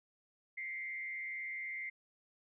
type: tone with frequency modulation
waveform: sine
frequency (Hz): 2092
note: C7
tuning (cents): -1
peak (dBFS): -39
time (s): 0.57-1.9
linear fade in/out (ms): 10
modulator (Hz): 126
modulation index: 0.61
effects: none